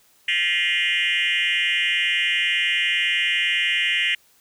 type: tone with frequency modulation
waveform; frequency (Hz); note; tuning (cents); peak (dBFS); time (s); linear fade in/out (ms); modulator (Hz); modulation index
sine; 2442; D#7; -33; -17; 0.28-4.15; 5; 174; 3.6
effects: tanh soft clip ceiling -15 dBFS + white hiss -58 dBFS RMS until 4.4 s